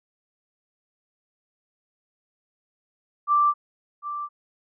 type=tone with echo; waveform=sine; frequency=1174.7 Hz; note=D6; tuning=in tune; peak=-16 dBFS; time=3.27-3.54 s; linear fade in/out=50 ms; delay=750 ms; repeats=1; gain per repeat=-12 dB; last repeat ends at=4.29 s; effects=none